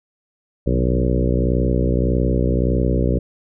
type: harmonic tone with a mistuned harmonic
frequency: 61.7 Hz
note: B1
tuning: 1 cent flat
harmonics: 1 / 2 / 3 / 4 / 5 / 6 / 7 / 8 / 9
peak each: -19 / -22 / -24 / -25 / -26 / -27 / -27 / -28 / -29 dBFS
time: 0.66-3.19 s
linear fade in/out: 10 ms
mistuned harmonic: 2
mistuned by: +63 cents
effects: none